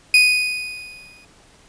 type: tone with exponential decay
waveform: 35% pulse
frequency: 2484 Hz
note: D#7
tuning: 3 cents flat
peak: -6 dBFS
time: 0.14-1.25 s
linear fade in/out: 2 ms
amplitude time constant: 240 ms
effects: pink hiss -51 dBFS RMS until 1.68 s + resampled to 22050 Hz